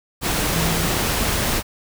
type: tone in noise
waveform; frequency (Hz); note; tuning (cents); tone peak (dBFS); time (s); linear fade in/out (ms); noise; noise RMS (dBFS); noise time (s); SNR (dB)
sine; 166.1; E3; +13; -23; 0.52-0.89; 50; pink; -21; 0.21-1.63; -5
effects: none